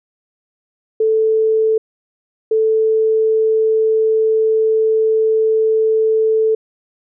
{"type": "tone bursts at uneven times", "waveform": "sine", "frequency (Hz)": 440, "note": "A4", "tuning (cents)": 0, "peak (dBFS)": -11, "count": 2, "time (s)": [[1, 1.78], [2.51, 6.55]], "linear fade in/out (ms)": 5, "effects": []}